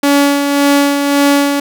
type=tone with tremolo; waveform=sawtooth; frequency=283.6 Hz; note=C#4; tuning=40 cents sharp; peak=-3 dBFS; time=0.03-1.6 s; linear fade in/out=5 ms; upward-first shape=sine; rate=1.8 Hz; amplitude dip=45%; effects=none